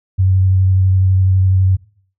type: tone with vibrato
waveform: sine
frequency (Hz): 94.2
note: F#2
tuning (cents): +32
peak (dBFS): -9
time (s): 0.18-1.77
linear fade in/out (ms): 20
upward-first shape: sine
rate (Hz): 12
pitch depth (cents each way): 16
effects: noise-tail reverb RT60 0.5 s tail -19 dB re dry